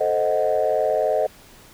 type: chord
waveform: sine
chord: A diminished seventh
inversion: none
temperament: equal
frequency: 440 / 523.3 / 622.3 / 740 Hz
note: A4 / C5 / Eb5 / Gb5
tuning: 0 / 0 / 0 / 0 cents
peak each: -24 / -23 / -20 / -25 dBFS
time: 0-1.27 s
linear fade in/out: 10 ms
effects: tanh soft clip ceiling -10 dBFS + pink hiss -48 dBFS RMS until 1.73 s